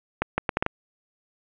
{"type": "accelerating click train", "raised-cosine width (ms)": 0.5, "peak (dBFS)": -7, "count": 6, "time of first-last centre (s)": [0.22, 0.664], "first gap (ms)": 160, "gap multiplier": 0.7, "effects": ["resampled to 8000 Hz", "8-bit"]}